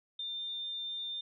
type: tone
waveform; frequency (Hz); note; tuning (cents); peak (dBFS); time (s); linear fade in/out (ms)
sine; 3602; A7; +40; -36; 0.19-1.21; 5
effects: none